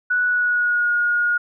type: tone with pitch glide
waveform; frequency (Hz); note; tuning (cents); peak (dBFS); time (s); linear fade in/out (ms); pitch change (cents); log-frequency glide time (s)
sine; 1475 to 1436.3; F#6 to F6; -6 to +48; -16; 0.1-1.38; 10; -46; 0.25-0.92
effects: none